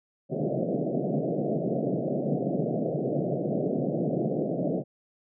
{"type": "band-pass noise", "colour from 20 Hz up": "pink", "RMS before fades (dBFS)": -28, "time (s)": [0.29, 4.84], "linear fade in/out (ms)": 50, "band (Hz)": [130, 690], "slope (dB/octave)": 96, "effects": []}